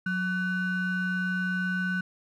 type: ring-modulated tone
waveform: triangle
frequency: 659.3 Hz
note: E5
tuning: in tune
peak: -21 dBFS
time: 0.06-2.01 s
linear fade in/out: 5 ms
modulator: 842 Hz
effects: none